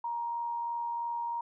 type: tone with amplitude modulation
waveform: sine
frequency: 940 Hz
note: A#5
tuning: 14 cents sharp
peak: -30 dBFS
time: 0.04-1.41 s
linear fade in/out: 5 ms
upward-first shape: sine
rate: 83 Hz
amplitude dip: 30%
effects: none